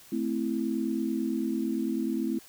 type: chord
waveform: sine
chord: A minor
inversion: none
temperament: equal with one note detuned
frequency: 220 / 260.4 / 329.6 Hz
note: A3 / C4 / E4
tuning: 0 / -8 / 0 cents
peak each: -31 dBFS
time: 0.12-2.39 s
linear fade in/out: 5 ms
effects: white hiss -53 dBFS RMS until 2.48 s